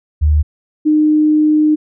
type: tone pair in turn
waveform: sine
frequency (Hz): 75.6 / 305.3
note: D#2 / D#4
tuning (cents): -49 / -33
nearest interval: 2 octaves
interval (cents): 2416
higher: second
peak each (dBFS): -8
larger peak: neither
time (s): 0.21-0.43 / 0.85-1.76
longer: second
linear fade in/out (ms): 20
effects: none